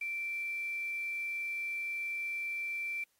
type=tone with quantisation; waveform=sine; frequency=2344 Hz; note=D7; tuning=4 cents flat; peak=-34 dBFS; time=0.01-3.04 s; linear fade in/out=5 ms; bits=9; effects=white hiss -75 dBFS RMS until 3.19 s + AAC 48 kbps